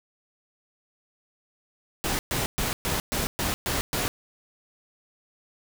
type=noise bursts; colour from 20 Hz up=pink; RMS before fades=-27 dBFS; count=8; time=2.04-4.08 s; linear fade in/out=0 ms; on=150 ms; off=120 ms; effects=none